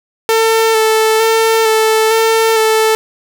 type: tone with vibrato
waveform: sawtooth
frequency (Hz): 444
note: A4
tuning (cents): +16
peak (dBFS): -5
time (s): 0.29-2.95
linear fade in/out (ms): 0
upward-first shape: square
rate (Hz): 1.1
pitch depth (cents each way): 17
effects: none